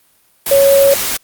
sine tone in noise, 554.4 Hz, C#5, in tune, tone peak -6 dBFS, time 0.51-0.94 s, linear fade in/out 5 ms, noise white, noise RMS -18 dBFS, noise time 0.46-1.17 s, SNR +9 dB, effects white hiss -54 dBFS RMS until 1.23 s + Opus 32 kbps

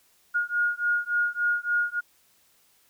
sine beating tone pair, 1430 / 1433.5 Hz, F6 / F6, +41 / +45 cents, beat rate 3.5 Hz, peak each -26 dBFS, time 0.34-2.01 s, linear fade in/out 20 ms, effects white hiss -63 dBFS RMS until 2.89 s

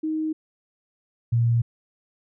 sine tone pair in turn, 313.3 / 117.35 Hz, D#4 / A#2, +12 / +12 cents, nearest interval octave + perfect fourth, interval 1700 cents, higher first, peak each -23 / -17 dBFS, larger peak second, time 0.03-0.33 / 1.32-1.62 s, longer neither, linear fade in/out 10 ms, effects none

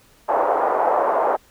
pink band-pass noise, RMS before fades -19 dBFS, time 0.28-1.37 s, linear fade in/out 20 ms, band 520 to 1000 Hz, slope 24 dB/octave, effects pink hiss -54 dBFS RMS until 1.5 s

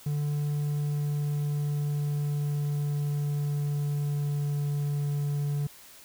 triangle tone with pitch glide, 146.83 to 144.47 Hz, D3 to D3, 0 to -28 cents, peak -24 dBFS, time 0.06-5.67 s, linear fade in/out 5 ms, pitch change -28 cents, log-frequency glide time 0.5-5.26 s, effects white hiss -51 dBFS RMS until 6.04 s

